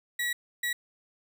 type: tone bursts at uneven times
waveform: 35% pulse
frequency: 1928 Hz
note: B6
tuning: 42 cents flat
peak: -26 dBFS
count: 2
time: 0.19-0.33 / 0.63-0.73 s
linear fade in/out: 5 ms
effects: none